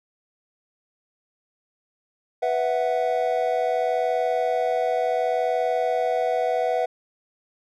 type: chord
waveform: triangle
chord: B suspended fourth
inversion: none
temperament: equal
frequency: 493.9 / 659.3 / 740 Hz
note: B4 / E5 / F#5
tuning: 0 / 0 / 0 cents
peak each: -23 dBFS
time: 2.42-6.86 s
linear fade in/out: 10 ms
effects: none